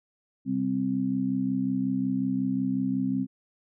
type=harmonic tone; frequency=65.5 Hz; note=C2; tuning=2 cents sharp; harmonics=2 / 3 / 4; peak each=-36 / -29 / -26 dBFS; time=0.45-3.27 s; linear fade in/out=50 ms; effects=none